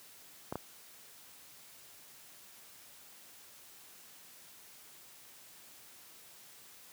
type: clicks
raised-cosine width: 1 ms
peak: -22 dBFS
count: 2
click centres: 0.525 / 0.556 s
effects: white hiss -56 dBFS RMS until 6.92 s + high-pass 80 Hz 12 dB/octave